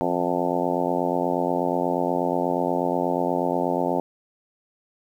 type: harmonic tone with a mistuned harmonic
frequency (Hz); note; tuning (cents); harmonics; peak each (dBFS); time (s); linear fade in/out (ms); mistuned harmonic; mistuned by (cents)
88.3; F2; +20; 2 / 3 / 4 / 5 / 6 / 7 / 8 / 9 / 10; -32 / -28 / -29 / -31 / -29 / -29 / -30 / -32 / -30; 0.01-4; 0; 2; -60
effects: 9-bit